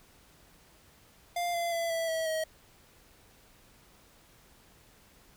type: tone with pitch steps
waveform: square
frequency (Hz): 698.5 / 685.3 / 672.4 / 659.7 / 647.2 / 635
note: F5 / F5 / E5 / E5 / E5 / D#5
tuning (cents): 0 / -33 / +34 / +1 / -32 / +35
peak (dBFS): -30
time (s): 1.36-2.44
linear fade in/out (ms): 5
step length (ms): 180
effects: pink hiss -60 dBFS RMS until 5.36 s